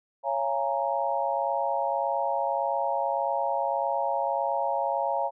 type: chord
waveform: sine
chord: Bb minor seventh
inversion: first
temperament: equal with one note detuned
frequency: 554.4 / 683.3 / 830.6 / 932.3 Hz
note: Db5 / F5 / Ab5 / Bb5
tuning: 0 / -38 / 0 / 0 cents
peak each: -30 dBFS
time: 0.23-5.31 s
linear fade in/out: 50 ms
effects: none